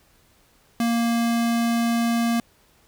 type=tone; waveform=square; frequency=233.1 Hz; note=A#3; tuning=in tune; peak=-20 dBFS; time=0.8-2.4 s; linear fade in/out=2 ms; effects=pink hiss -59 dBFS RMS until 2.87 s